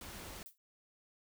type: noise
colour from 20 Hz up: pink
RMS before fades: -48 dBFS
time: 0.01-0.43 s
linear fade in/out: 2 ms
type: noise with exponential decay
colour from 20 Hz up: violet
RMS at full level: -47 dBFS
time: 0.46-0.58 s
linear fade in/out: 0 ms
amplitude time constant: 26 ms
effects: none